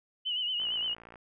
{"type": "tone with vibrato", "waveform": "sine", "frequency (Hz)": 2960, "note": "F#7", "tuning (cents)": 0, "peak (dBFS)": -29, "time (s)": [0.25, 0.95], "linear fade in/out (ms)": 20, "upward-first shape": "sine", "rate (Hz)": 8.7, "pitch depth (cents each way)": 64}
{"type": "click train", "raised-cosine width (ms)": 0.5, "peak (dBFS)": -34, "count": 33, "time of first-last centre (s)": [0.6, 1.157], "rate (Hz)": 57.4}
{"effects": []}